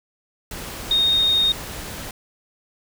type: tone in noise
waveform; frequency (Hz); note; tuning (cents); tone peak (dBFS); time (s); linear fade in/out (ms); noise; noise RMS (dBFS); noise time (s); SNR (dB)
sine; 3706; A#7; -11; -15; 0.91-1.52; 2; pink; -33; 0.51-2.11; +15
effects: none